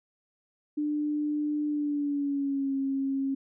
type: tone with pitch glide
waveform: sine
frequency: 297.8 to 271.5 Hz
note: D4 to C#4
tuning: +24 to -36 cents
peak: -26 dBFS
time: 0.77-3.35 s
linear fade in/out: 10 ms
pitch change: -160 cents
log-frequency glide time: 1.67-2.75 s
effects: none